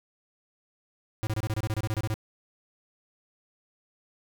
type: tone bursts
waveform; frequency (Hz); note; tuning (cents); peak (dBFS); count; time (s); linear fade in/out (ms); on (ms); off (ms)
square; 108.8; A2; -19; -27; 14; 1.23-2.141; 0; 40; 27
effects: none